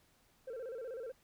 sine tone with vibrato, 486.8 Hz, B4, 25 cents flat, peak -38 dBFS, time 0.47-1.12 s, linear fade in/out 10 ms, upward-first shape square, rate 16 Hz, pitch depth 120 cents each way, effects tanh soft clip ceiling -40 dBFS + pink hiss -70 dBFS RMS until 1.23 s

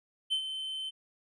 triangle tone with ADSR envelope, 3077 Hz, G7, 33 cents flat, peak -24 dBFS, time 0.3-0.91 s, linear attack 26 ms, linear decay 84 ms, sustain -9 dB, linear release 27 ms, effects resampled to 22050 Hz

